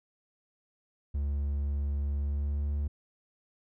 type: tone with pitch glide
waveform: triangle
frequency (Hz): 71.2 to 72.65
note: C#2 to D2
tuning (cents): +47 to -18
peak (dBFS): -26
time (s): 1.14-2.88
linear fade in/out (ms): 10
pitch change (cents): +35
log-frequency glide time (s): 2.18-2.74
effects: none